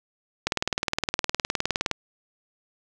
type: click train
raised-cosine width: 0.2 ms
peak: -6 dBFS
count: 29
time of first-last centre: 0.47-1.913 s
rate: 19.4 Hz
effects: none